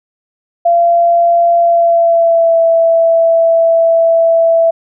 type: tone with pitch glide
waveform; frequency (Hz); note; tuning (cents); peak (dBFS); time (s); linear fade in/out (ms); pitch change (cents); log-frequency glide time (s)
sine; 685 to 662.4; F5 to E5; -34 to +8; -6; 0.65-4.71; 10; -58; 1.58-2.59
effects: none